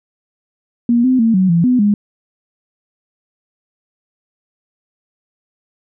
sine tone with pitch steps, 237.3 / 257.1 / 226.7 / 187.2 / 169.1 / 250.5 / 205.9 Hz, A#3 / C4 / A#3 / F#3 / E3 / B3 / G#3, +31 / -30 / -48 / +20 / +44 / +25 / -15 cents, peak -9 dBFS, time 0.89-1.94 s, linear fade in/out 2 ms, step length 150 ms, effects none

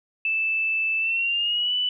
sine tone with pitch glide, 2637 to 2977 Hz, E7 to F#7, 0 to +10 cents, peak -21 dBFS, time 0.25-1.89 s, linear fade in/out 2 ms, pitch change +210 cents, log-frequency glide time 0.99-1.74 s, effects none

